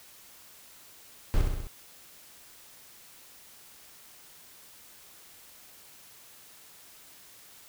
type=noise with echo; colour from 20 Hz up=brown; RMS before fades=-22 dBFS; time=1.34-1.41 s; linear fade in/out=0 ms; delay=65 ms; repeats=4; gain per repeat=-4 dB; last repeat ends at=1.67 s; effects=white hiss -53 dBFS RMS until 7.68 s